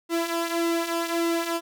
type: tone with flanger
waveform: sawtooth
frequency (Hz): 336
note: E4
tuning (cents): +33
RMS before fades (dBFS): -26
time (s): 0.09-1.61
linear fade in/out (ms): 50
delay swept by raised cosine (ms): 1.7 to 3.5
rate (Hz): 1.7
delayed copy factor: -0.6
effects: none